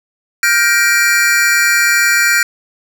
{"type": "chord", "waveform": "square", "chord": "G minor seventh", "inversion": "third", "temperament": "just", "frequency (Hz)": [1411.2, 1568, 1881.6, 2352], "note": ["F6", "G6", "Bb6", "D7"], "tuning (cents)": [18, 0, 16, 2], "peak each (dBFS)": -16, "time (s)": [0.43, 2.43], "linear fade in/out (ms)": 2, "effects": []}